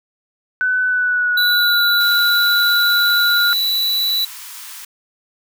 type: tone with pitch glide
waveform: sine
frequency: 1504 to 1419.6 Hz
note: F#6 to F6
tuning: +28 to +28 cents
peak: -14 dBFS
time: 0.61-3.53 s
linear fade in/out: 0 ms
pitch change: -100 cents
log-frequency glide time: 0.84-1.81 s
type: tone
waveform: square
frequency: 3951 Hz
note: B7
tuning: in tune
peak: -16 dBFS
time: 1.37-4.25 s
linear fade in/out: 5 ms
type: high-pass noise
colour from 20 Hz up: white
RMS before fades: -34 dBFS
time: 2-4.85 s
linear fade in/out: 5 ms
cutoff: 880 Hz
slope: 96 dB/octave
effects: none